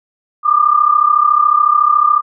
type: tone pair together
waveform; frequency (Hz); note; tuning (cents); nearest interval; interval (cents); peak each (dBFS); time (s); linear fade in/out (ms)
sine; 1182.1 / 1216; D6 / D#6; +11 / -40; unison; 49; -11; 0.43-2.22; 50
effects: none